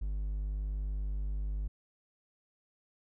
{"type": "tone", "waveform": "triangle", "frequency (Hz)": 50.4, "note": "G1", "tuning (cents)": 49, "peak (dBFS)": -30, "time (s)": [0.01, 1.68], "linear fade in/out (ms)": 10, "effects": []}